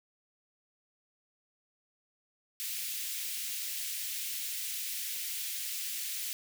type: high-pass noise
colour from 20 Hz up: white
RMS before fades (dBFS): -37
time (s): 2.6-6.33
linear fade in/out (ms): 0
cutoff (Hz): 2100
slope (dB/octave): 24
effects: none